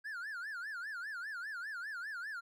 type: tone with vibrato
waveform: triangle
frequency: 1568 Hz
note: G6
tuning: in tune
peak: -38 dBFS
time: 0.04-2.41 s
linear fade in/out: 20 ms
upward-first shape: sine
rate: 5 Hz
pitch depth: 220 cents each way
effects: none